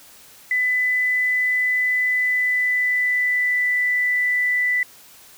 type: tone with pitch glide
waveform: sine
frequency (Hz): 2000 to 1985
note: B6 to B6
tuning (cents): +21 to +8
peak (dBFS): -17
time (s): 0.51-4.83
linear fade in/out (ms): 2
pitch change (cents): -13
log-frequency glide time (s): 2.16-3.63
effects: white hiss -47 dBFS RMS until 5.37 s